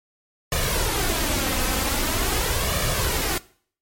pink noise with flanger, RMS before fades -23 dBFS, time 0.52-3.38 s, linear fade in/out 2 ms, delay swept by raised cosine 1.7 to 3.9 ms, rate 0.44 Hz, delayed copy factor +0.55, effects noise-tail reverb RT60 0.5 s tail -20 dB re dry + MP3 64 kbps

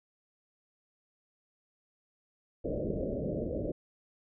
white low-pass noise, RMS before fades -34 dBFS, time 2.64-3.72 s, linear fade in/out 10 ms, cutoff 620 Hz, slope 96 dB/octave, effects none

